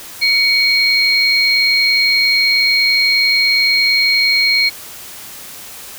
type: tone pair together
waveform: sine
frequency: 2237 / 4223 Hz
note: C#7 / C8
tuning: +15 / +15 cents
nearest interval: major seventh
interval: 1100 cents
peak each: -13 dBFS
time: 0.21-4.7 s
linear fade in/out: 20 ms
effects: white hiss -33 dBFS RMS until 5.98 s